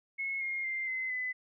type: tone with pitch steps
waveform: sine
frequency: 2180 / 2136 / 2094 / 2052 / 2011 Hz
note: C#7 / C7 / C7 / C7 / B6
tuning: -29 / +35 / +1 / -34 / +31 cents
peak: -32 dBFS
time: 0.18-1.33 s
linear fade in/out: 20 ms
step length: 230 ms
effects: none